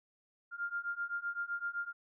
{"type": "beating tone pair", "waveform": "sine", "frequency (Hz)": [1396.9, 1404.7], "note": ["F6", "F6"], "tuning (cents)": [0, 10], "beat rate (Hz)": 7.8, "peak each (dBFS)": [-39, -38], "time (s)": [0.51, 1.93], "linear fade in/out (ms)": 50, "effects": []}